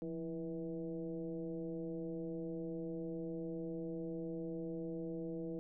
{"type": "tone with frequency modulation", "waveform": "sine", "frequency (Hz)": 329.6, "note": "E4", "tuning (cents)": 0, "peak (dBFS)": -39, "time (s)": [0.02, 5.59], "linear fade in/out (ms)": 0, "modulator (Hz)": 158, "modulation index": 1.2, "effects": []}